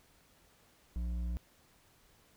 sine tone with hard clipping, 59.4 Hz, A#1, 33 cents sharp, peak -35 dBFS, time 0.96-1.37 s, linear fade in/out 0 ms, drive 7 dB, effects pink hiss -66 dBFS RMS until 2.36 s

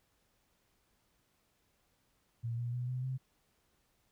sine tone with pitch steps, 116.54 / 119.89 / 123.33 / 126.87 / 130.51 Hz, A#2 / A#2 / B2 / B2 / C3, 0 / +49 / -2 / +47 / -4 cents, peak -34 dBFS, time 2.43-3.18 s, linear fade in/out 20 ms, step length 150 ms, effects pink hiss -75 dBFS RMS until 4.11 s

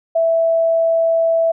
sine tone, 659.3 Hz, E5, in tune, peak -12 dBFS, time 0.15-1.52 s, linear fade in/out 10 ms, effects none

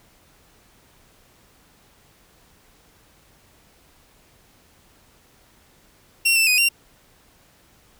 sawtooth tone with pitch steps, 2733 / 2666 / 2493 / 2762 Hz, F7 / E7 / D#7 / F7, -38 / +19 / +3 / -20 cents, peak -12 dBFS, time 6.25-6.69 s, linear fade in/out 10 ms, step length 110 ms, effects pink hiss -56 dBFS RMS until 7.99 s

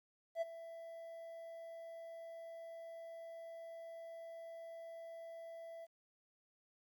triangle tone with ADSR envelope, 664 Hz, E5, 12 cents sharp, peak -31 dBFS, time 0.35-5.87 s, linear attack 66 ms, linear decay 20 ms, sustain -15 dB, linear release 33 ms, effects 12-bit

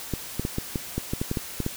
clicks, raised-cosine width 3 ms, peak -13 dBFS, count 12, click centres 0.137 / 0.396 / 0.451 / 0.584 / 0.758 / 0.98 / 1.135 / 1.215 / 1.314 / 1.372 / 1.603 / 1.664 s, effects white hiss -38 dBFS RMS until 1.76 s

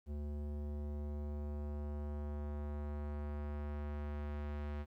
square tone with low-pass filter sweep, 73.42 Hz, D2, in tune, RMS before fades -41 dBFS, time 0.06-4.86 s, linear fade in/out 50 ms, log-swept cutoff 420 to 2300 Hz, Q 0.8, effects 12-bit

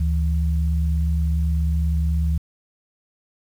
sine tone pair together, 74 / 164.64 Hz, D2 / E3, +14 / -2 cents, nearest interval octave + major second, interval 1384 cents, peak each -18 / -26 dBFS, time 0-2.38 s, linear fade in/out 5 ms, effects 8-bit

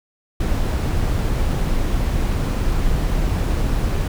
brown noise, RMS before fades -19 dBFS, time 0.4-4.08 s, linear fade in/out 5 ms, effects none

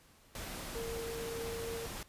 sine tone in noise, 460 Hz, A#4, 23 cents flat, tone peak -39 dBFS, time 0.75-1.86 s, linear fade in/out 2 ms, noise pink, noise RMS -43 dBFS, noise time 0.35-2.03 s, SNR +1 dB, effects pink hiss -63 dBFS RMS until 2.08 s + resampled to 32000 Hz

